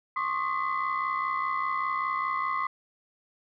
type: tone cluster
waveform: sine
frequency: 1065 / 1130 / 1229 / 2021 Hz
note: C6 / C#6 / D#6 / B6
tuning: +30 / +33 / -22 / +39 cents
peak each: -29 / -32 / -32 / -34 dBFS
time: 0.16-2.67 s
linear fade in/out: 5 ms
effects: tanh soft clip ceiling -19 dBFS